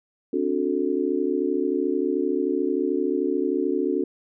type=chord; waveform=sine; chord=D dominant seventh; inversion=third; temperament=just; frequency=264.3 / 293.7 / 367.1 / 440.5 Hz; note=C4 / D4 / F#4 / A4; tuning=+18 / 0 / -14 / +2 cents; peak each=-28 / -26 / -25 / -28 dBFS; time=0.33-4.04 s; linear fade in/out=5 ms; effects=none